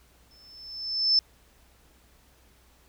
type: tone with exponential growth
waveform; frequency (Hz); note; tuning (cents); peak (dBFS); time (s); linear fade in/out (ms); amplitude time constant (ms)
sine; 5274; E8; 0; -16; 0.31-1.19; 1; 190
effects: added 61 Hz sine -61 dBFS peak until 2.88 s + pink hiss -61 dBFS RMS until 2.88 s